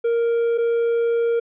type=tone pair in turn; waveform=triangle; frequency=466.2 / 466.2 Hz; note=A#4 / A#4; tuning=0 / 0 cents; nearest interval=unison; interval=0 cents; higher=neither; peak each=-15 dBFS; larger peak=neither; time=0.04-0.58 / 0.58-1.4 s; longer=second; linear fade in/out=10 ms; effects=resampled to 8000 Hz